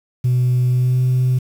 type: tone with pitch glide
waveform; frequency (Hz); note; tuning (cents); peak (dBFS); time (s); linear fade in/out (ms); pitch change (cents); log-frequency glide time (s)
sine; 125.1 to 127.51; B2 to C3; +23 to -44; -11; 0.24-1.39; 10; +33; 0.69-1.03
effects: tanh soft clip ceiling -11 dBFS + 7-bit